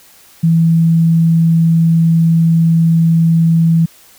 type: tone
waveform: sine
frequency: 164.81 Hz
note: E3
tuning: in tune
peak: -7 dBFS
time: 0.43-3.86 s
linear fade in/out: 10 ms
effects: white hiss -44 dBFS RMS until 4.18 s